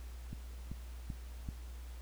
click train, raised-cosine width 5 ms, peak -29 dBFS, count 4, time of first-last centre 0.33-1.488 s, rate 2.59 Hz, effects added 60 Hz sine -44 dBFS peak until 2.01 s + pink hiss -59 dBFS RMS until 2.01 s

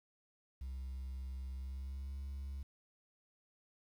sine tone with pitch glide, 65.41 to 68.66 Hz, C2 to C#2, 0 to -16 cents, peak -38 dBFS, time 0.61-2.63 s, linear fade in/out 5 ms, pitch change +84 cents, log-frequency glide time 1.54-2.16 s, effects tanh soft clip ceiling -40 dBFS + 11-bit

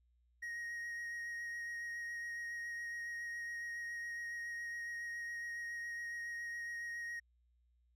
triangle tone with vibrato, 1879 Hz, A#6, 13 cents sharp, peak -39 dBFS, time 0.42-7.2 s, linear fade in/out 10 ms, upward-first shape sine, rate 7.2 Hz, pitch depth 12 cents each way, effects added 60 Hz sine -70 dBFS peak until 7.95 s

